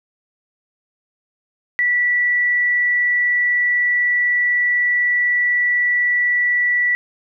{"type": "tone", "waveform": "sine", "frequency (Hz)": 1956, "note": "B6", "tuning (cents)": -17, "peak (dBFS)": -14, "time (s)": [1.79, 6.95], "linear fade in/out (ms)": 0, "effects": []}